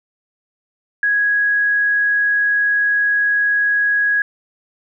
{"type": "tone", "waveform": "sine", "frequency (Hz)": 1661.2, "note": "G#6", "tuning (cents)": 0, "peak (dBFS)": -13, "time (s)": [1.03, 4.22], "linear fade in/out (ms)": 2, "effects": []}